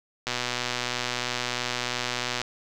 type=click train; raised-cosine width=0.2 ms; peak=-10 dBFS; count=265; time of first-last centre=0.27-2.416 s; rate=123 Hz; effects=none